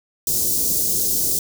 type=band-stop noise; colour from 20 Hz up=white; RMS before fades=-20 dBFS; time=0.27-1.39 s; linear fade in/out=2 ms; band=470 to 5300 Hz; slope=24 dB/octave; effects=none